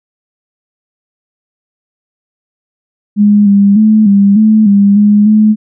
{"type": "tone with pitch steps", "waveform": "sine", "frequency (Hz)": [206.6, 200.3, 216.1, 199.6, 216.8, 200.7, 207.3, 214.3], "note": ["G#3", "G3", "A3", "G3", "A3", "G3", "G#3", "A3"], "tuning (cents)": [-9, 38, -31, 32, -25, 41, -3, -45], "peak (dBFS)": -3, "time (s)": [3.16, 5.56], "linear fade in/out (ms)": 50, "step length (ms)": 300, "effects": []}